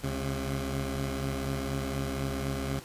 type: tone pair together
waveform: 15% pulse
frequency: 69.3 / 134.5 Hz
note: C#2 / C3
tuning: 0 / +48 cents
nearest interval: major seventh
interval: 1148 cents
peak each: -27 / -27 dBFS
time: 0.03-2.8 s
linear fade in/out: 10 ms
effects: pink hiss -48 dBFS RMS until 2.84 s + resampled to 32000 Hz